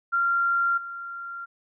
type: tone with level steps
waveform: sine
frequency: 1383 Hz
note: F6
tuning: 17 cents flat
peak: -20 / -33 dBFS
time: 0.12-1.46 s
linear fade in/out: 20 ms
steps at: 0.77 s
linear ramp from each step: 10 ms
effects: none